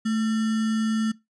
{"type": "tone with sample-and-hold", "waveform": "sine", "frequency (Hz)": 220, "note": "A3", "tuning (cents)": 0, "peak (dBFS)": -21, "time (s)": [0.05, 1.12], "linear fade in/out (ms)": 10, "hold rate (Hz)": 1575, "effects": ["noise-tail reverb RT60 0.2 s tail -21 dB re dry", "resampled to 22050 Hz"]}